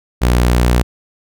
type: tone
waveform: sawtooth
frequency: 60.5 Hz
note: B1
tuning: 35 cents flat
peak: -6 dBFS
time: 0.21-0.83 s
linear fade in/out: 20 ms
effects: none